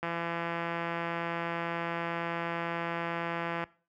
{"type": "click train", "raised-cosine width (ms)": 0.5, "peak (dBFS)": -19, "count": 611, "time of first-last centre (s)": [0.03, 3.639], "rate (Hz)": 169, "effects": ["noise-tail reverb RT60 0.4 s tail -21 dB re dry", "high-pass 60 Hz 12 dB/octave"]}